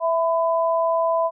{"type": "tone pair together", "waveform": "sine", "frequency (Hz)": [659.3, 1004.2], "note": ["E5", "B5"], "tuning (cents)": [0, 29], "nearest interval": "perfect fifth", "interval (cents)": 729, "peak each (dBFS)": [-19, -22], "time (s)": [0, 1.31], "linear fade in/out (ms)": 50, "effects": []}